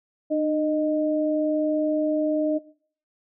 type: tone pair together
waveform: sine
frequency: 303.3 / 617.6 Hz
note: D#4 / D#5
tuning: -44 / -13 cents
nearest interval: octave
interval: 1231 cents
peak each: -23 / -23 dBFS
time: 0.3-2.59 s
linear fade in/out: 20 ms
effects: noise-tail reverb RT60 0.5 s tail -19 dB re dry